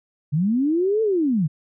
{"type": "linear two-way sweep", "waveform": "sine", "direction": "up then down", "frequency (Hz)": [137.5, 451.4, 137.5], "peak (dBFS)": -17, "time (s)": [0.32, 1.48], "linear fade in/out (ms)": 20, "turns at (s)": 1.02, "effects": []}